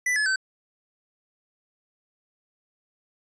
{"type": "tone with pitch steps", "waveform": "square", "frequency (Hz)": [1986, 1710, 1537], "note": ["B6", "A6", "G6"], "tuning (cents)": [9, -50, -35], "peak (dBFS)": -22, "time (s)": [0.06, 0.36], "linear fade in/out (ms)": 5, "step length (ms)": 100, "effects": ["resampled to 22050 Hz"]}